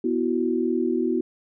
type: chord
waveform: sine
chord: B suspended fourth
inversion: none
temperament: equal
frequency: 246.9 / 329.6 / 370 Hz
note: B3 / E4 / F#4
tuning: 0 / 0 / 0 cents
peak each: -25 dBFS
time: 0.04-1.21 s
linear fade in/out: 5 ms
effects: none